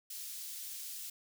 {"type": "high-pass noise", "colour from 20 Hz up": "white", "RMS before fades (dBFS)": -44, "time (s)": [0.1, 1.1], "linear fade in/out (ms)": 5, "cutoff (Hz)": 3700, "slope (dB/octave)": 12, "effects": []}